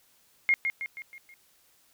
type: tone with echo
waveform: sine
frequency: 2139 Hz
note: C7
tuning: 38 cents sharp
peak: -19 dBFS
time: 0.49-0.54 s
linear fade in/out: 0 ms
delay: 160 ms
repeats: 5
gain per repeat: -6 dB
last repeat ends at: 1.34 s
effects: white hiss -64 dBFS RMS until 1.93 s